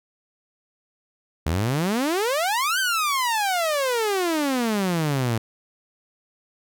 sawtooth exponential two-way sweep, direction up then down, 73.42 to 1582 to 109.1 Hz, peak -17 dBFS, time 1.46-5.38 s, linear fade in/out 5 ms, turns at 2.79 s, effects none

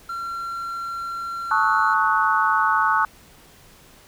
triangle tone, 1367 Hz, F6, 37 cents flat, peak -25 dBFS, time 0.09-1.94 s, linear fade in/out 5 ms
sine chord, D# half-diminished seventh, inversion second, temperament equal with one note detuned, 880 / 1108.7 / 1272.1 / 1480 Hz, A5 / C#6 / D#6 / F#6, 0 / 0 / +38 / 0 cents, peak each -22 dBFS, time 1.51-3.05 s, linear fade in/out 2 ms
effects pink hiss -50 dBFS RMS until 4.07 s

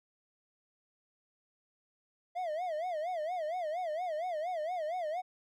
triangle tone with vibrato, 668 Hz, E5, 23 cents sharp, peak -31 dBFS, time 2.35-5.22 s, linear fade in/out 20 ms, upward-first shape sine, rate 4.3 Hz, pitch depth 180 cents each way, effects none

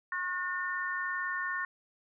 harmonic tone, 362.2 Hz, F#4, 37 cents flat, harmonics 3 / 4 / 5, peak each -37 / -37 / -34 dBFS, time 0.12-1.65 s, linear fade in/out 2 ms, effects none

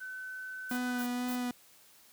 sine tone with pitch glide, 1517 to 1498.7 Hz, F#6 to F#6, +43 to +22 cents, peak -39 dBFS, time 0-1.04 s, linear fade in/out 20 ms, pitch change -21 cents, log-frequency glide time 0.67-0.78 s
violet noise bursts, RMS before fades -43 dBFS, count 3, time 0.69-1.362 s, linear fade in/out 10 ms, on 84 ms, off 210 ms
45% pulse tone with vibrato, 246.9 Hz, B3, in tune, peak -32 dBFS, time 0.71-1.51 s, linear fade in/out 2 ms, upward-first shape sine, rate 2.1 Hz, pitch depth 14 cents each way
effects white hiss -60 dBFS RMS until 2.12 s + high-pass 80 Hz 12 dB/octave

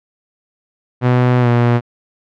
sawtooth tone with pitch glide, 124.4 to 119.89 Hz, B2 to A#2, +13 to +49 cents, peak -6 dBFS, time 1.01-1.81 s, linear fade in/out 50 ms, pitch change -64 cents, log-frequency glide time 1.4-1.48 s, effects low-pass 2000 Hz 12 dB/octave

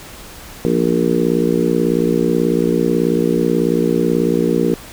harmonic tone with a mistuned harmonic, 58.27 Hz, A#1, in tune, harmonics 3 / 4 / 5 / 6 / 7 / 8, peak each -20 / -20 / -20 / -20 / -20 / -20 dBFS, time 0.65-4.74 s, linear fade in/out 0 ms, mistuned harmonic 3, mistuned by -46 cents, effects pink hiss -36 dBFS RMS until 4.92 s

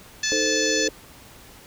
harmonic tone, 870 Hz, A5, 20 cents flat, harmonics 2 / 3 / 4 / 5 / 6 / 7 / 8, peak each -27 / -31 / -31 / -29 / -31 / -28 / -32 dBFS, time 0.23-0.88 s, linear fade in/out 5 ms
sine chord, A diminished, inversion second, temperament equal, 311.1 / 440 / 523.3 Hz, Eb4 / A4 / C5, 0 / 0 / 0 cents, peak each -28 / -26 / -28 dBFS, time 0.32-0.89 s, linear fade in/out 0 ms
effects pink hiss -47 dBFS RMS until 1.66 s

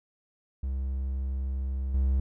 triangle tone with level steps, 66.3 Hz, C2, 23 cents sharp, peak -26 / -20 dBFS, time 0.63-2.2 s, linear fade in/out 5 ms, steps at 1.94 s, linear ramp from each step 5 ms, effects none

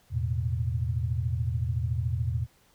sine chord, E suspended fourth, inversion none, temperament just, 82.41 / 109.88 / 123.61 Hz, E2 / A2 / B2, 0 / -2 / +2 cents, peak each -30 dBFS, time 0.1-2.47 s, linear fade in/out 50 ms, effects pink hiss -63 dBFS RMS until 2.74 s

